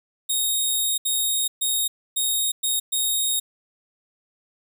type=tone bursts at uneven times; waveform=10% pulse; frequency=3729 Hz; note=A#7; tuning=in tune; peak=-13 dBFS; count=6; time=0.29-0.98 / 1.05-1.48 / 1.61-1.88 / 2.16-2.52 / 2.63-2.8 / 2.92-3.4 s; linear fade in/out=10 ms; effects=none